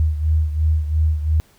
sine beating tone pair, 77.4 / 80.3 Hz, D#2 / E2, -9 / -45 cents, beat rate 2.9 Hz, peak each -16 / -22 dBFS, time 0-1.4 s, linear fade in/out 0 ms, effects pink hiss -55 dBFS RMS until 1.58 s

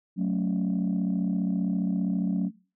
sine chord, F# minor, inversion none, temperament equal, 185 / 220 / 277.2 Hz, F#3 / A3 / C#4, 0 / 0 / 0 cents, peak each -24 / -29 / -30 dBFS, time 0.16-2.51 s, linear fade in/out 50 ms, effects noise-tail reverb RT60 0.4 s tail -25 dB re dry + tanh soft clip ceiling -19 dBFS

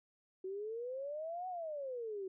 sine exponential two-way sweep, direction up then down, 370 to 750 to 370 Hz, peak -39 dBFS, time 0.44-2.28 s, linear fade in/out 5 ms, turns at 1.48 s, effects none

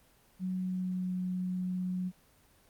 sine tone with pitch glide, 185 to 182.77 Hz, F#3 to F#3, 0 to -21 cents, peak -31 dBFS, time 0.39-2.12 s, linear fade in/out 50 ms, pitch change -21 cents, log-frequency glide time 0.52-1.12 s, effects pink hiss -64 dBFS RMS until 2.69 s + Opus 24 kbps

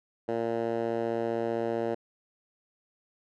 10% pulse tone with band-pass filter, 115.5 Hz, A#2, 16 cents flat, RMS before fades -30 dBFS, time 0.28-1.95 s, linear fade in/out 10 ms, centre 490 Hz, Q 1.2, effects none

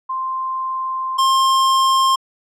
sine / square tone pair in turn, 1046.5 / 1061.7 Hz, C6 / C6, 0 / +25 cents, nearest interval unison, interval 25 cents, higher second, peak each -20 / -13 dBFS, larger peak second, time 0.09-1.18 / 1.18-2.16 s, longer first, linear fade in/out 10 ms, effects low-pass 9000 Hz 12 dB/octave

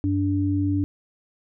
sine tone pair together, 96.94 / 290.5 Hz, G2 / D4, -19 / -19 cents, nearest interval octave + perfect fifth, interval 1900 cents, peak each -23 / -22 dBFS, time 0.04-0.84 s, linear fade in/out 0 ms, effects none

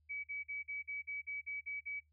sine tone bursts, 2281 Hz, C#7, 49 cents sharp, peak -39 dBFS, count 10, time 0.09-2.004 s, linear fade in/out 20 ms, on 150 ms, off 46 ms, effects noise-tail reverb RT60 0.2 s tail -22 dB re dry + added 76 Hz sine -70 dBFS peak until 2.12 s

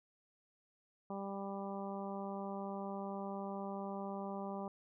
harmonic tone, 197.3 Hz, G3, 11 cents sharp, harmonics 1 / 2 / 3 / 4 / 5 / 6, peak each -43 / -47 / -47 / -47 / -50 / -53 dBFS, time 1.1-4.68 s, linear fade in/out 2 ms, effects none

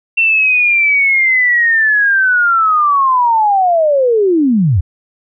sine linear sweep, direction down, 2707 to 74.3 Hz, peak -8 dBFS, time 0.17-4.81 s, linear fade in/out 10 ms, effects none

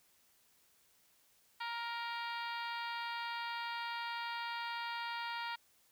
harmonic tone, 468.3 Hz, A#4, 8 cents sharp, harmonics 2 / 3 / 4 / 5 / 6 / 7 / 8 / 9 / 10, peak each -41 / -45 / -47 / -49 / -51 / -52 / -53 / -54 / -55 dBFS, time 1.6-5.56 s, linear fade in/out 10 ms, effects white hiss -70 dBFS RMS until 5.91 s

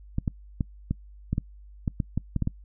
clicks, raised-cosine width 5 ms, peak -13 dBFS, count 12, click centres 0.184 / 0.278 / 0.608 / 0.91 / 1.33 / 1.381 / 1.878 / 2.002 / 2.176 / 2.363 / 2.423 / 2.474 s, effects noise-tail reverb RT60 0.1 s tail -24 dB re dry + added 50 Hz sine -45 dBFS peak until 2.64 s

